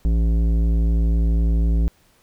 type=tone with tanh clipping; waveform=triangle; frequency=56 Hz; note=A1; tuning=31 cents sharp; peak=-17 dBFS; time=0.05-1.88 s; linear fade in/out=0 ms; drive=17 dB; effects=pink hiss -58 dBFS RMS until 2.22 s